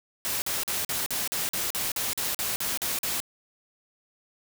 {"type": "noise bursts", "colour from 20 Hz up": "white", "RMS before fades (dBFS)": -29, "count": 14, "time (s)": [0.25, 3.202], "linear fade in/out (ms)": 0, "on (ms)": 170, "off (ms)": 44, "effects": []}